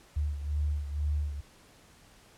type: beating tone pair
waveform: sine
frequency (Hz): 73.42 / 75.52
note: D2 / D2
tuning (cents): 0 / +49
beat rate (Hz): 2.1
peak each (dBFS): -29 / -35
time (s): 0.16-1.41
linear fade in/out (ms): 10
effects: pink hiss -58 dBFS RMS until 2.37 s + low-pass 11000 Hz 12 dB/octave